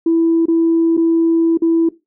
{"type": "tone with dropouts", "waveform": "sine", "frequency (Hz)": 330.5, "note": "E4", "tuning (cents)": 5, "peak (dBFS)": -9, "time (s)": [0.06, 1.89], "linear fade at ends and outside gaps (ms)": 5, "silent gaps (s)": [[0.457, 0.482], [0.969, 0.975], [1.574, 1.62]], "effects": ["noise-tail reverb RT60 0.2 s tail -17 dB re dry", "tanh soft clip ceiling -6 dBFS"]}